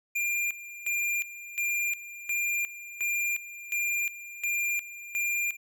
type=tone with tremolo; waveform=square; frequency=2397 Hz; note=D7; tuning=35 cents sharp; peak=-27 dBFS; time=0.15-5.57 s; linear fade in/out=10 ms; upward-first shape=square; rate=1.4 Hz; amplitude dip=80%; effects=none